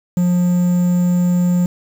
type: tone with quantisation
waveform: triangle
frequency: 177.4 Hz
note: F3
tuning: 27 cents sharp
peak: -10 dBFS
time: 0.17-1.66 s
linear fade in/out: 2 ms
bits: 6
effects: none